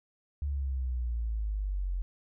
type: exponential sweep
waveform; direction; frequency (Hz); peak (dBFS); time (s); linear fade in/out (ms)
sine; down; 72.8 to 44; -29; 0.42-2.02; 0
effects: none

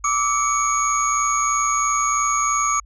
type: tone cluster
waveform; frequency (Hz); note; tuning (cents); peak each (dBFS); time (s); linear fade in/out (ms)
sine; 1165 / 1288 / 2248 / 6650; D6 / E6 / C#7 / G#8; -14 / -41 / +24 / +1; -19 / -25 / -28 / -22; 0.04-2.8; 5
effects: tanh soft clip ceiling -9 dBFS + added 50 Hz sine -43 dBFS peak until 2.85 s

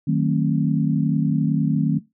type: chord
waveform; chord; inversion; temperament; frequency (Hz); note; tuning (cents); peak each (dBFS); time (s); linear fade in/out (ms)
sine; D# diminished seventh; none; just; 155.56 / 186.68 / 224 / 268.8; D#3 / F#3 / A3 / C4; 0 / +16 / +31 / +47; -20 / -24 / -23 / -24; 0.07-1.99; 10
effects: noise-tail reverb RT60 0.2 s tail -18 dB re dry

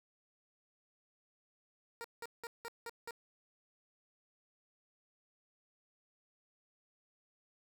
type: tone bursts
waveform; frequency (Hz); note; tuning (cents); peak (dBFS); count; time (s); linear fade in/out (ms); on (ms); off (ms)
15% pulse; 466.2; A#4; 0; -36; 6; 2.01-3.108; 0; 33; 180
effects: none

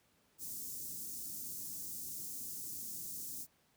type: band-stop noise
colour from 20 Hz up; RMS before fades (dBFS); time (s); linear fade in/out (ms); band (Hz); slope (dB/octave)
white; -44; 0.38-3.47; 50; 320 to 5900; 24
effects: pink hiss -72 dBFS RMS until 3.76 s + high-pass 80 Hz 12 dB/octave

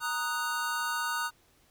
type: chord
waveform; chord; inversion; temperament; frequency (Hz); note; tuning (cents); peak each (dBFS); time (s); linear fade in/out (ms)
square; D# minor; second; equal; 932.3 / 1244.5 / 1480; A#5 / D#6 / F#6; 0 / 0 / 0; -36 / -35 / -34; 0-1.31; 50
effects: pink hiss -65 dBFS RMS until 1.7 s

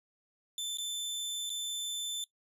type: tone with dropouts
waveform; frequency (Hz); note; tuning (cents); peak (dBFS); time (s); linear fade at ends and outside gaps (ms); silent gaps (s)
sawtooth; 3534; A7; +7; -31; 0.58-2.24; 1; 0.772-0.784 / 1.495-1.501
effects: noise-tail reverb RT60 0.1 s tail -19 dB re dry + resampled to 32000 Hz

